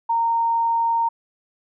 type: tone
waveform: sine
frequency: 923 Hz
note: A#5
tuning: 17 cents flat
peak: -17 dBFS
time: 0.09-1.09 s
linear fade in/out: 10 ms
effects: none

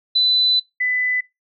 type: tone pair in turn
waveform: sine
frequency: 4000 / 2000 Hz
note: B7 / B6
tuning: +21 / +21 cents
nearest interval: octave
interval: 1200 cents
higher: first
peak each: -13 / -17 dBFS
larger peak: first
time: 0.15-0.6 / 0.8-1.21 s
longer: first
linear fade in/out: 10 ms
effects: noise-tail reverb RT60 0.2 s tail -22 dB re dry

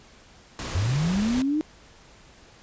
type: noise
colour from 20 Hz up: pink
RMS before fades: -33 dBFS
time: 0.59-1.42 s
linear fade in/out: 0 ms
type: linear sweep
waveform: sine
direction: up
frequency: 84.2 to 315.1 Hz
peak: -21 dBFS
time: 0.75-1.61 s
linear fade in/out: 0 ms
effects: pink hiss -52 dBFS RMS until 2.62 s + resampled to 16000 Hz

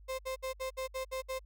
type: tone bursts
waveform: 35% pulse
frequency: 523.3 Hz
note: C5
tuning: in tune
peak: -33 dBFS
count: 8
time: 0.08-1.394 s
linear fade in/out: 20 ms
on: 110 ms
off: 62 ms
effects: added 50 Hz sine -52 dBFS peak until 1.45 s

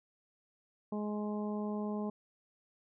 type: harmonic tone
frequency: 209.6 Hz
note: G#3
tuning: 16 cents sharp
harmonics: 1 / 2 / 3 / 4 / 5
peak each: -35 / -41 / -45 / -47 / -49 dBFS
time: 0.92-2.1 s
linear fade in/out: 5 ms
effects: none

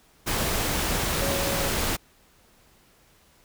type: tone in noise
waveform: sine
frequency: 554.4 Hz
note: C#5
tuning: in tune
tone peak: -30 dBFS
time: 1.2-1.69 s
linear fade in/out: 20 ms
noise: pink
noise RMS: -26 dBFS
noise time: 0.26-1.97 s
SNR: -7 dB
effects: pink hiss -59 dBFS RMS until 3.44 s

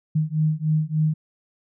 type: beating tone pair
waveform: sine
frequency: 153.6 / 157 Hz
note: D#3 / D#3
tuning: -22 / +16 cents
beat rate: 3.4 Hz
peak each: -22 / -22 dBFS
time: 0.15-1.14 s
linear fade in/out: 10 ms
effects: none

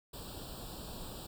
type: noise with comb filter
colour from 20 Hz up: pink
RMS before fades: -45 dBFS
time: 0.13-1.27 s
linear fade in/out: 10 ms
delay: 0.24 ms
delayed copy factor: +0.95
effects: none

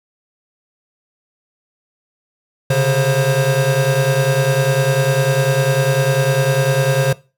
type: tone cluster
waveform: square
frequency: 132.4 / 142.4 / 533 Hz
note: C3 / C#3 / C5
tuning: +21 / +47 / +32 cents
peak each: -18 dBFS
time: 2.7-7.13 s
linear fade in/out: 5 ms
effects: noise-tail reverb RT60 0.3 s tail -20 dB re dry

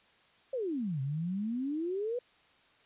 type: exponential two-way sweep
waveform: sine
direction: down then up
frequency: 554.4 to 130.3 to 503 Hz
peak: -31 dBFS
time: 0.53-2.19 s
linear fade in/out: 5 ms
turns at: 1.01 s
effects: white hiss -64 dBFS RMS until 2.85 s + resampled to 8000 Hz

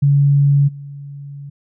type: tone with level steps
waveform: sine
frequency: 141.6 Hz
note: C#3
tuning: 37 cents sharp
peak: -9 / -29 dBFS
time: 0.02-1.5 s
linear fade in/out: 10 ms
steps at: 0.67 s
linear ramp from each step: 20 ms
effects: none

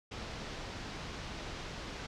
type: low-pass noise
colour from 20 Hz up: pink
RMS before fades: -43 dBFS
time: 0.11-2.07 s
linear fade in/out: 10 ms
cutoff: 5700 Hz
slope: 24 dB/octave
effects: none

